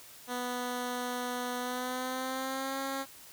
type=tone with pitch glide; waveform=10% pulse; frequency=246.9 to 270.8 Hz; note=B3 to C#4; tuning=0 to -40 cents; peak=-25 dBFS; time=0.27-3.06 s; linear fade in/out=50 ms; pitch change=+160 cents; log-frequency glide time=1.59-2.78 s; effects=white hiss -52 dBFS RMS until 3.32 s